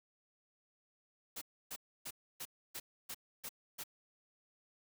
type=noise bursts; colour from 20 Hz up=white; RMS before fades=-44 dBFS; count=8; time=1.36-3.838 s; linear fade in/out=10 ms; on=56 ms; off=290 ms; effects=none